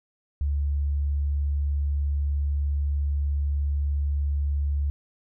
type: tone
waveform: sine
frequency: 71.6 Hz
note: D2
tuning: 43 cents flat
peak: -22 dBFS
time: 0.41-4.9 s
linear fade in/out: 0 ms
effects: none